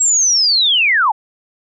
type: linear sweep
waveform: sine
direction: down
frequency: 7710 to 784 Hz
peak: -10 dBFS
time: 0-1.12 s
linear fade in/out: 10 ms
effects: none